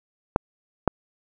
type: clicks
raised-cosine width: 1 ms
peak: -3 dBFS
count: 2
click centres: 0.361 / 0.877 s
effects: none